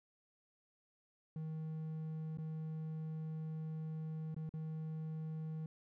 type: tone with dropouts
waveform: triangle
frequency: 157.9 Hz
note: D#3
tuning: 26 cents sharp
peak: -38 dBFS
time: 1.36-5.66 s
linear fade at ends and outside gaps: 2 ms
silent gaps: 2.373-2.384 / 4.345-4.364 / 4.493-4.538 s
effects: none